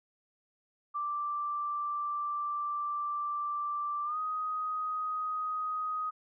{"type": "tone with pitch glide", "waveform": "sine", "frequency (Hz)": [1174.7, 1251.8], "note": ["D6", "D#6"], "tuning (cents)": [0, 10], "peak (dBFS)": -31, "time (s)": [0.94, 6.11], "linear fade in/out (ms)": 20, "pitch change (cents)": 110, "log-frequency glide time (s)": [4.04, 4.18], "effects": []}